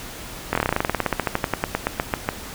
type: slowing click train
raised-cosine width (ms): 0.5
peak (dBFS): -4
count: 27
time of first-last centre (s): 0.53-2.289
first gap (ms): 22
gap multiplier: 1.08
effects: pink hiss -36 dBFS RMS until 2.54 s